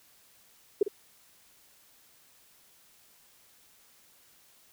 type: tone with echo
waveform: sine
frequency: 407.2 Hz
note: G#4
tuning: 34 cents flat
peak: -18 dBFS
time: 0.81-0.83 s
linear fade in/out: 5 ms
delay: 52 ms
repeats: 1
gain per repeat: -11 dB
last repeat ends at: 0.882 s
effects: white hiss -61 dBFS RMS until 4.72 s